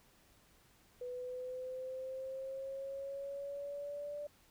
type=exponential sweep; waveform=sine; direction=up; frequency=493.9 to 587.3 Hz; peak=-40 dBFS; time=1.01-4.27 s; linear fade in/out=5 ms; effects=pink hiss -67 dBFS RMS until 4.5 s